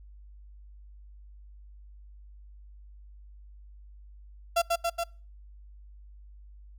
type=tone with echo; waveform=35% pulse; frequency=680 Hz; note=F5; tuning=46 cents flat; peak=-20 dBFS; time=4.56-4.62 s; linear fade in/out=10 ms; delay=140 ms; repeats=3; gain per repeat=-2 dB; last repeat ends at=5.04 s; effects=noise-tail reverb RT60 0.4 s tail -26 dB re dry + added 50 Hz sine -47 dBFS peak until 6.78 s